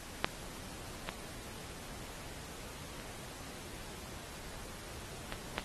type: clicks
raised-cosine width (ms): 0.3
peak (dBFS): -9 / -19 / -29 / -21 / -16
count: 5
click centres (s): 0.245 / 1.09 / 2.999 / 5.324 / 5.581
effects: pink hiss -48 dBFS RMS until 5.64 s + AAC 32 kbps